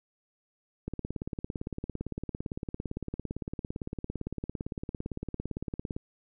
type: click train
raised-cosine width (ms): 3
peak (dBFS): -21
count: 91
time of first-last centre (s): 0.88-5.965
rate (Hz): 17.7
effects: none